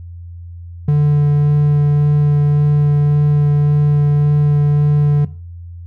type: tone with vibrato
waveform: triangle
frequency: 146.8 Hz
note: D3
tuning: in tune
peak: -7 dBFS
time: 0.88-5.25 s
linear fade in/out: 5 ms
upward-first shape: sine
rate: 1.8 Hz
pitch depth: 8 cents each way
effects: noise-tail reverb RT60 0.4 s tail -18 dB re dry + added 86 Hz sine -29 dBFS peak until 5.86 s